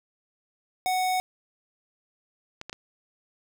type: tone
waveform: square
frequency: 741 Hz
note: F#5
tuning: 2 cents sharp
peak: -24 dBFS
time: 0.86-1.2 s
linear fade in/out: 0 ms
type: clicks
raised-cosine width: 0.2 ms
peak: -19 dBFS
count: 3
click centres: 2.614 / 2.696 / 2.729 s
effects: none